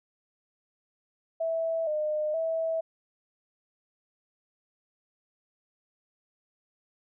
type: tone with pitch steps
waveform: sine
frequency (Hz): 655 / 609 / 651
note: E5 / D#5 / E5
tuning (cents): -11 / -37 / -22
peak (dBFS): -26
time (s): 1.4-2.81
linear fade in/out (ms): 10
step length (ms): 470
effects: none